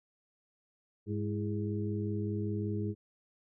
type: harmonic tone with a mistuned harmonic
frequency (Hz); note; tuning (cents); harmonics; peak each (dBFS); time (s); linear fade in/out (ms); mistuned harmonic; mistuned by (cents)
103.2; G#2; -10; 1 / 2 / 3 / 4; -34 / -37 / -39 / -40; 1.06-2.95; 50; 3; +98
effects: none